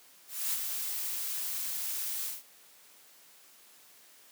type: noise with ADSR envelope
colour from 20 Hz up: blue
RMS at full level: -30 dBFS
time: 0.27-2.43 s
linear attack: 260 ms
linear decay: 36 ms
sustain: -5 dB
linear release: 170 ms
effects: white hiss -58 dBFS RMS until 4.31 s + high-pass 200 Hz 12 dB/octave